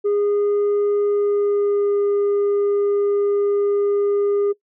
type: tone with pitch glide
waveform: sine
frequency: 410 to 406 Hz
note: G#4 to G#4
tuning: -22 to -39 cents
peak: -13 dBFS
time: 0.04-4.53 s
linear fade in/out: 20 ms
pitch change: -17 cents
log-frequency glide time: 1.06-1.99 s
effects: noise-tail reverb RT60 0.1 s tail -21 dB re dry + tanh soft clip ceiling -15 dBFS